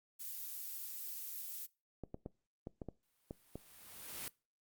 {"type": "noise", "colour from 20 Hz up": "violet", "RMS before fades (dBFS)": -45, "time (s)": [0.19, 1.67], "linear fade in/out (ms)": 20}
{"type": "clicks", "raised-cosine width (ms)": 2, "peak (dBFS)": -30, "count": 8, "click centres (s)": [2.037, 2.144, 2.261, 2.671, 2.818, 2.887, 3.309, 3.556]}
{"type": "noise with exponential growth", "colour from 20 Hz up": "white", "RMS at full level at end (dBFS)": -42, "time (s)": [3.03, 4.28], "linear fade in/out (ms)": 0, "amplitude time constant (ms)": 270}
{"effects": ["noise-tail reverb RT60 0.3 s tail -23 dB re dry", "Opus 48 kbps"]}